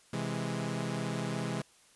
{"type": "chord", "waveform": "sawtooth", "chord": "C augmented", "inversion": "none", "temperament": "equal", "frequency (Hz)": [130.81, 164.81, 207.7], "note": ["C3", "E3", "G#3"], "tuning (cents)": [0, 0, 0], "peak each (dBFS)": -33, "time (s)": [0.13, 1.62], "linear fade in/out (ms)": 5, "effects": ["white hiss -62 dBFS RMS until 1.95 s", "resampled to 24000 Hz"]}